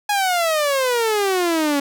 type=exponential sweep; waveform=sawtooth; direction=down; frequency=837 to 277.9 Hz; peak=-13 dBFS; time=0.09-1.8 s; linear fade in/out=5 ms; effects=none